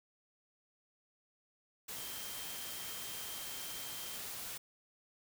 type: tone in noise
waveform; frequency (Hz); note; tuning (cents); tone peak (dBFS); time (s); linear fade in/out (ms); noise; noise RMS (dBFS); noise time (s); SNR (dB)
sine; 3158; G7; +12; -51; 1.96-4.18; 10; white; -44; 1.88-4.58; -10
effects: none